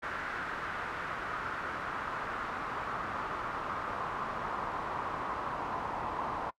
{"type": "noise with band-pass filter sweep", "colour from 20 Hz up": "brown", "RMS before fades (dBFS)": -37, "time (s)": [0.02, 6.51], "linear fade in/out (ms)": 20, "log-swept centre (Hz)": [1500, 1000], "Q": 2.9, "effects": ["noise-tail reverb RT60 0.1 s tail -22 dB re dry"]}